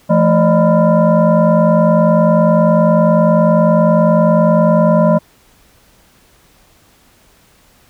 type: tone with frequency modulation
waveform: sine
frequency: 220 Hz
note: A3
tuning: in tune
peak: -7 dBFS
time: 0.09-5.19 s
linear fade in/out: 20 ms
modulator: 390 Hz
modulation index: 1.6
effects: pink hiss -50 dBFS RMS until 7.89 s